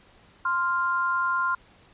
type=tone pair together; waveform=sine; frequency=1046.5 / 1396.9 Hz; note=C6 / F6; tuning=0 / 0 cents; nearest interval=perfect fourth; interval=500 cents; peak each=-25 dBFS; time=0.45-1.55 s; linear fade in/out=5 ms; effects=pink hiss -56 dBFS RMS until 1.93 s + resampled to 8000 Hz